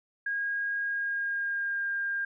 sine tone with pitch glide, 1633 to 1604.9 Hz, G#6 to G6, -30 to +40 cents, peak -28 dBFS, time 0.26-2.25 s, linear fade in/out 5 ms, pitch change -30 cents, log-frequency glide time 0.81-1.89 s, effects none

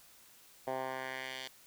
10% pulse tone with band-pass filter sweep, 130.9 Hz, C3, 1 cent sharp, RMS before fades -40 dBFS, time 0.67-1.48 s, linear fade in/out 5 ms, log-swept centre 710 to 3700 Hz, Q 1.5, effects white hiss -60 dBFS RMS until 1.66 s

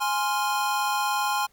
square chord, F minor, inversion first, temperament equal, 830.6 / 1046.5 / 1396.9 Hz, Ab5 / C6 / F6, 0 / 0 / 0 cents, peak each -27 / -28 / -32 dBFS, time 0-1.47 s, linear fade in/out 20 ms, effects pink hiss -63 dBFS RMS until 1.52 s

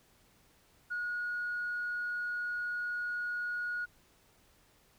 sine tone, 1448 Hz, F#6, 38 cents flat, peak -32 dBFS, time 0.9-3.86 s, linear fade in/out 20 ms, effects tanh soft clip ceiling -29 dBFS + pink hiss -66 dBFS RMS until 4.98 s

